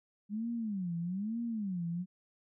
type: tone with vibrato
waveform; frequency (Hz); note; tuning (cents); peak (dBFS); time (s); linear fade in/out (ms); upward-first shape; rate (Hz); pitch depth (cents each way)
sine; 199.3; G3; +29; -33; 0.29-2.06; 50; sine; 1.1; 290
effects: none